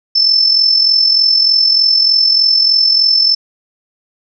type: tone with amplitude modulation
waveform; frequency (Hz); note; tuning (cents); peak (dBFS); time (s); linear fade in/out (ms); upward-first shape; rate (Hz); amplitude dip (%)
sine; 5290; E8; +5; -5; 0.15-3.35; 10; sine; 43.3; 55
effects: none